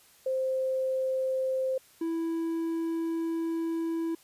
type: tone pair in turn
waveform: sine / triangle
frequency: 523.3 / 329.7 Hz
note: C5 / E4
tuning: 0 / 0 cents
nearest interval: minor sixth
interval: 800 cents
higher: first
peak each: -26 dBFS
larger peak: neither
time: 0.26-1.78 / 2.01-4.15 s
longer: second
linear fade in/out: 5 ms
effects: white hiss -59 dBFS RMS until 4.23 s + resampled to 32000 Hz